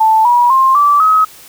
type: tone with pitch steps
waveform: sine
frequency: 880 / 965.2 / 1058.7 / 1161.2 / 1273.6 Hz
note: A5 / B5 / C6 / D6 / D#6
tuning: 0 / -40 / +20 / -20 / +40 cents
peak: -6 dBFS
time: 0-1.25 s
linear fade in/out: 10 ms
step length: 250 ms
effects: white hiss -38 dBFS RMS until 1.48 s